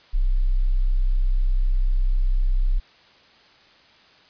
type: tone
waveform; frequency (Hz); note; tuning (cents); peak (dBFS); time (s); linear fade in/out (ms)
sine; 32; C1; -38; -16; 0.13-2.8; 20
effects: white hiss -53 dBFS RMS until 4.29 s + resampled to 11025 Hz

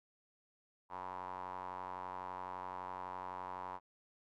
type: tone with band-pass filter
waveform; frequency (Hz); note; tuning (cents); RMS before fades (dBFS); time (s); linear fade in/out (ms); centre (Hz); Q
square; 45.93; F#1; -12; -45; 0.89-3.8; 50; 960; 6
effects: none

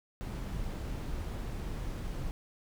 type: noise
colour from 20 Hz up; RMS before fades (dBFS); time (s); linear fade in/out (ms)
brown; -37; 0.21-2.31; 0
effects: none

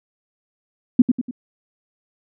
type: tone with echo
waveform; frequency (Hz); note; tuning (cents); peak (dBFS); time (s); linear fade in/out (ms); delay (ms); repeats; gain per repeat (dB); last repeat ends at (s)
sine; 246.9; B3; 0; -5; 0.99-1.02; 5; 97; 3; -7; 1.311
effects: none

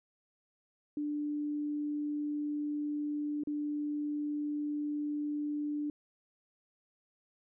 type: tone with dropouts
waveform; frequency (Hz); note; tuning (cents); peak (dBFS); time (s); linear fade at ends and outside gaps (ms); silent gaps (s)
sine; 295.4; D4; +10; -32; 0.97-5.9; 2; 3.436-3.472
effects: none

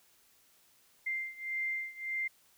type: beating tone pair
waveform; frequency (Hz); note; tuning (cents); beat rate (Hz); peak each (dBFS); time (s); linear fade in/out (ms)
sine; 2093 / 2094.7; C7 / C7; 0 / +1; 1.7; -36 / -38; 1.06-2.28; 10
effects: white hiss -66 dBFS RMS until 2.57 s

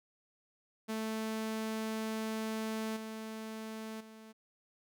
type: tone with level steps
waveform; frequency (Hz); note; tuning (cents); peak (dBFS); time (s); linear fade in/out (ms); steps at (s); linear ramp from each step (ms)
sawtooth; 220; A3; 0; -31 / -37 / -47; 0.88-4.33; 20; 2.96 / 4; 10
effects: none

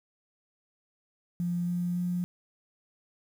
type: tone with pitch steps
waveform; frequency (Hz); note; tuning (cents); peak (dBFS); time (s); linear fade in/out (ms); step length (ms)
sine; 174.61 / 176.03 / 177.46; F3 / F3 / F3; 0 / +14 / +28; -27; 1.4-2.24; 0; 280
effects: 9-bit

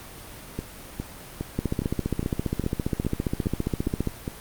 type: two click trains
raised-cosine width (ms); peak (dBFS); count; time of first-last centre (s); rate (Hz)
3; -11 / -15; 38 / 10; 1.59-4.073 / 0.59-4.279; 14.9 / 2.44
effects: pink hiss -42 dBFS RMS until 4.4 s + Opus 32 kbps

